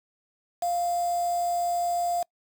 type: tone with quantisation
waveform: sine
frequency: 698.5 Hz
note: F5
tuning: in tune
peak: -24 dBFS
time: 0.62-2.23 s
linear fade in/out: 5 ms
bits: 6
effects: noise-tail reverb RT60 0.1 s tail -25 dB re dry